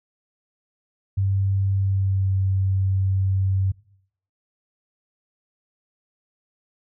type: tone with pitch glide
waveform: sine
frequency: 97.5 to 95.83 Hz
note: G2 to G2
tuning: -9 to -39 cents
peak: -18 dBFS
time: 1.17-3.72 s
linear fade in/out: 10 ms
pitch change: -30 cents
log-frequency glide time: 1.77-2.34 s
effects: noise-tail reverb RT60 0.7 s tail -23 dB re dry